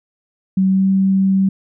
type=tone with pitch glide; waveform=sine; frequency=190 to 192.43 Hz; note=F#3 to G3; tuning=+46 to -32 cents; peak=-11 dBFS; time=0.57-1.49 s; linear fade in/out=5 ms; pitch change=+22 cents; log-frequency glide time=0.68-0.86 s; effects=none